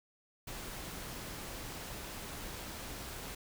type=noise; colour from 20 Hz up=pink; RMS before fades=-44 dBFS; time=0.47-3.35 s; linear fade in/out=5 ms; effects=none